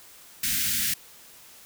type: band-stop noise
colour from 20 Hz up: white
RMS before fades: -26 dBFS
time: 0.43-0.94 s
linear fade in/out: 5 ms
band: 270 to 1500 Hz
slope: 48 dB/octave
effects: white hiss -50 dBFS RMS until 1.65 s